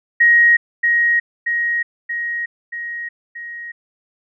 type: tone with echo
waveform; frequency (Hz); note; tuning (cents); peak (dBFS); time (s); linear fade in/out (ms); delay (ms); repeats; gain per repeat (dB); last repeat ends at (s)
sine; 1884; A#6; +18; -8; 0.2-0.57; 10; 630; 5; -4; 3.72
effects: none